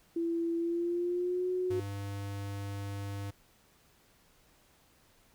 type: tone with pitch glide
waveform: sine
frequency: 335.5 to 365.9 Hz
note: E4 to F#4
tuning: +31 to -19 cents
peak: -29 dBFS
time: 0.16-1.8 s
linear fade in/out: 5 ms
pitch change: +150 cents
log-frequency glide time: 0.57-1.5 s
type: tone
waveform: square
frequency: 100 Hz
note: G2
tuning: 35 cents sharp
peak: -37 dBFS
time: 1.7-3.31 s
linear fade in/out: 10 ms
effects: pink hiss -65 dBFS RMS until 5.34 s